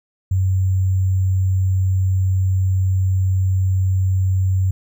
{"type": "tone with sample-and-hold", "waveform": "sine", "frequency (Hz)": 94, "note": "F#2", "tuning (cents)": 28, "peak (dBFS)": -14, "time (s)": [0.31, 4.71], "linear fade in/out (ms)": 5, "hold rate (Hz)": 7350, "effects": []}